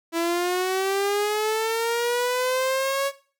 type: linear sweep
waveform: sawtooth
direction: up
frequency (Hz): 330 to 558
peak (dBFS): -18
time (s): 0.12-3.12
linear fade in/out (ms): 50
effects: noise-tail reverb RT60 0.4 s tail -17 dB re dry